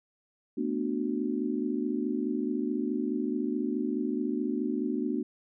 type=chord; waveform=sine; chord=B minor seventh; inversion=third; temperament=just; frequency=222.2 / 246.9 / 296.3 / 370.4 Hz; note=A3 / B3 / D4 / F#4; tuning=+17 / 0 / +15 / +2 cents; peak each=-34 / -32 / -32 / -35 dBFS; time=0.57-5.23 s; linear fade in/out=10 ms; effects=none